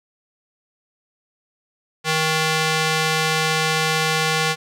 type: tone with band-pass filter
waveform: square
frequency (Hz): 157.8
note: D#3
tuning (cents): +25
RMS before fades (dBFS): -20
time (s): 2.04-4.56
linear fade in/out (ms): 50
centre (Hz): 3200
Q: 0.51
effects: none